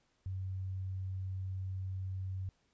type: tone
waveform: sine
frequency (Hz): 94.4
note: F#2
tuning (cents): +35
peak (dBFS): -36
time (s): 0.26-2.49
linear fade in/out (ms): 0
effects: pink hiss -75 dBFS RMS until 2.73 s + resampled to 16000 Hz